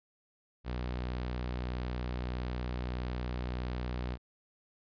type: tone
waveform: sawtooth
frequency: 61.6 Hz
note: B1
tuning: 4 cents flat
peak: -30 dBFS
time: 0.64-4.18 s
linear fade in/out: 50 ms
effects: resampled to 11025 Hz